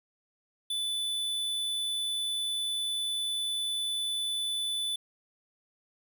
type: tone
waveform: square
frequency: 3490 Hz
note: A7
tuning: 15 cents flat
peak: -30 dBFS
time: 0.7-4.96 s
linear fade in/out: 5 ms
effects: none